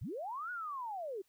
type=linear two-way sweep; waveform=sine; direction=up then down; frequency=68.1 to 1480 to 358.5 Hz; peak=-38 dBFS; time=0.01-1.22 s; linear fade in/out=10 ms; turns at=0.51 s; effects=white hiss -75 dBFS RMS until 1.28 s